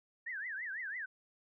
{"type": "tone with vibrato", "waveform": "sine", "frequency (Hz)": 1768, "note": "A6", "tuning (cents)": 8, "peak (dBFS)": -38, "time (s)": [0.26, 1.06], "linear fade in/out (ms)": 10, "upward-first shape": "triangle", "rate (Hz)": 6, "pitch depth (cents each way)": 280, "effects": []}